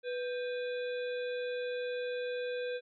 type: harmonic tone with a mistuned harmonic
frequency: 493.9 Hz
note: B4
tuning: in tune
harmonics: 1 / 3 / 5 / 7 / 8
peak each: -34 / -44 / -48 / -51 / -52 dBFS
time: 0.03-2.81 s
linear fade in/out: 50 ms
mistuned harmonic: 3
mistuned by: +110 cents
effects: none